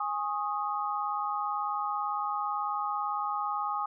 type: tone cluster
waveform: sine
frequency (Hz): 827 / 1090 / 1248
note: G#5 / C#6 / D#6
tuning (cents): -8 / -29 / +5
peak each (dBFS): -33 / -36 / -32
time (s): 0-3.86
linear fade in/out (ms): 5
effects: none